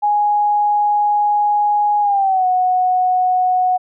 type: tone with pitch glide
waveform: sine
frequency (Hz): 830 to 735.2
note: G#5 to F#5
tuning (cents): -1 to -11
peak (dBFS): -12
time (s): 0.02-3.78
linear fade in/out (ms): 20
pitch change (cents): -210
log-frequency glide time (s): 2.01-2.46
effects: none